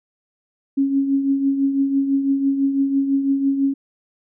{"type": "tone with tremolo", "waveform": "sine", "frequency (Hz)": 274.7, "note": "C#4", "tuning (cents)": -16, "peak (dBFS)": -13, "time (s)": [0.77, 3.74], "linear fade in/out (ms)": 10, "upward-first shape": "triangle", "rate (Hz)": 6, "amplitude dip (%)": 60, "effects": []}